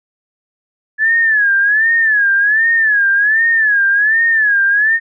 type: tone with vibrato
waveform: sine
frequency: 1711 Hz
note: A6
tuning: 49 cents flat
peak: -9 dBFS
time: 0.98-5 s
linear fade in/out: 50 ms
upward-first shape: sine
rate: 1.3 Hz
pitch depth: 130 cents each way
effects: none